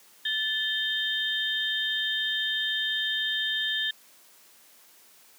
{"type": "tone cluster", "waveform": "sine", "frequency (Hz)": [1747, 3143, 3650], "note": ["A6", "G7", "A#7"], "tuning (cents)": [-13, 4, -37], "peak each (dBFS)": -30, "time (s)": [0.25, 3.91], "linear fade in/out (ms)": 5, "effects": ["white hiss -56 dBFS RMS until 5.38 s", "high-pass 200 Hz 12 dB/octave"]}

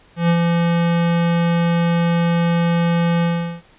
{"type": "tone with ADSR envelope", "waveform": "square", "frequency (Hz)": 170, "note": "F3", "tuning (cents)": -46, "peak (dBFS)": -12, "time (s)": [0.16, 3.62], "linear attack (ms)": 130, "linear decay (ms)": 72, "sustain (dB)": -3, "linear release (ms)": 390, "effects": ["pink hiss -51 dBFS RMS until 3.78 s", "resampled to 8000 Hz"]}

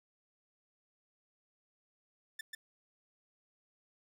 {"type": "tone with echo", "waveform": "sawtooth", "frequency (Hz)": 1778, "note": "A6", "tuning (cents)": 18, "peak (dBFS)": -36, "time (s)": [2.39, 2.41], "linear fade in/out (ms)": 5, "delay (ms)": 140, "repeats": 1, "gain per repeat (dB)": -2, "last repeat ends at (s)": 2.55, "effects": []}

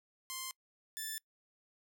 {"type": "tone pair in turn", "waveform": "5% pulse", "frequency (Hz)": [1046.5, 1760], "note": ["C6", "A6"], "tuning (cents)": [0, 0], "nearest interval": "major sixth", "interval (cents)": 900, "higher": "second", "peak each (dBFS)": -28, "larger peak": "neither", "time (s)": [[0.3, 0.51], [0.97, 1.18]], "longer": "neither", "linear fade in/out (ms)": 0, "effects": ["noise-tail reverb RT60 0.1 s tail -24 dB re dry"]}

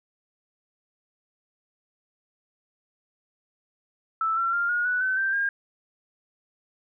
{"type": "tone with pitch steps", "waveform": "sine", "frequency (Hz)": [1318.5, 1357.1, 1396.9, 1437.8, 1480, 1523.3, 1568, 1613.9], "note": ["E6", "E6", "F6", "F6", "F#6", "F#6", "G6", "G6"], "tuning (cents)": [0, 50, 0, 50, 0, 50, 0, 50], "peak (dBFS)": -22, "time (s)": [4.21, 5.49], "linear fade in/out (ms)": 2, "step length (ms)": 160, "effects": []}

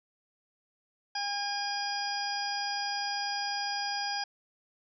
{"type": "harmonic tone with a mistuned harmonic", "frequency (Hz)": 811, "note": "G#5", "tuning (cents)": -41, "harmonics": [1, 2, 3, 4, 6, 7], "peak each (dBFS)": [-34, -38, -45, -44, -35, -45], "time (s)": [1.15, 4.24], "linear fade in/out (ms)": 5, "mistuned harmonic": 6, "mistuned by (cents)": 24, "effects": []}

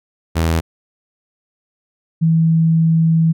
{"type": "tone pair in turn", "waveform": ["sawtooth", "sine"], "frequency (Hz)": [81.9, 162.81], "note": ["E2", "E3"], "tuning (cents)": [-11, -21], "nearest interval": "octave", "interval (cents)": 1190, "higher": "second", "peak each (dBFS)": -10, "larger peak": "neither", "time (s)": [[0.35, 0.61], [2.21, 3.33]], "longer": "second", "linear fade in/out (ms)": 20, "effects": []}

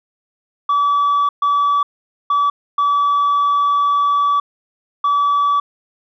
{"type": "tone bursts at uneven times", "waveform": "sine", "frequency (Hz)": 1148, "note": "D6", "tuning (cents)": -40, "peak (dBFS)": -10, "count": 5, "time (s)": [[0.69, 1.29], [1.42, 1.83], [2.3, 2.5], [2.78, 4.4], [5.04, 5.6]], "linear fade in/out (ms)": 5, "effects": ["tanh soft clip ceiling -11 dBFS"]}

